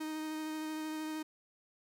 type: tone with vibrato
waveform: 45% pulse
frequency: 311.3 Hz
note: D#4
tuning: 1 cent sharp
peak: -37 dBFS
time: 0-1.23 s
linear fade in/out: 10 ms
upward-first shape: sine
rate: 13 Hz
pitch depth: 11 cents each way
effects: none